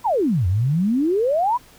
sine exponential two-way sweep, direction down then up, 1030 to 85.1 to 1030 Hz, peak -16 dBFS, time 0.04-1.58 s, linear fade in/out 20 ms, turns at 0.47 s, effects pink hiss -49 dBFS RMS until 1.78 s

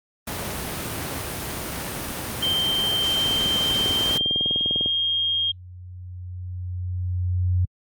pink noise, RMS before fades -29 dBFS, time 0.27-4.18 s, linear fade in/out 5 ms
sine tone with pitch glide, 3136 to 3233 Hz, G7 to G#7, 0 to -47 cents, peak -20 dBFS, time 2.42-5.52 s, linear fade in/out 10 ms, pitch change +53 cents, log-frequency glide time 3.99-4.49 s
click train, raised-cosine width 2 ms, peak -17 dBFS, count 33, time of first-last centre 3.26-4.86 s, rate 20 Hz
sine tone with exponential growth, 90.2 Hz, F#2, 44 cents flat, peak -16 dBFS, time 3.97-7.65 s, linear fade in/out 5 ms, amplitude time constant 800 ms
effects high-pass 60 Hz 12 dB/octave + Opus 32 kbps

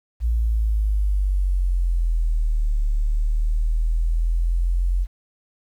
sine exponential two-way sweep, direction down then up, 58.27 to 36.55 to 44.89 Hz, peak -17 dBFS, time 0.2-5.07 s, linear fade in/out 50 ms, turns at 2.83 s, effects 9-bit

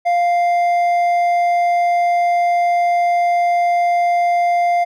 sine tone with hard clipping, 698.5 Hz, F5, in tune, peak -14 dBFS, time 0.05-4.85 s, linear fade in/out 20 ms, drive 5 dB, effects none

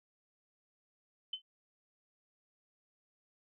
sine tone with exponential decay, 3055 Hz, G7, 45 cents flat, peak -32 dBFS, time 1.33-1.42 s, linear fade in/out 5 ms, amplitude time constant 19 ms, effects none

